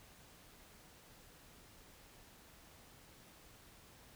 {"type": "silence", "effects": ["pink hiss -61 dBFS RMS until 4.15 s"]}